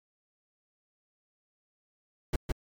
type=noise with echo; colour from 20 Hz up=brown; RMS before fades=-25 dBFS; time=2.33-2.36 s; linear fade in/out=5 ms; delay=160 ms; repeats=1; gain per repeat=-2 dB; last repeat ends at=2.52 s; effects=MP3 96 kbps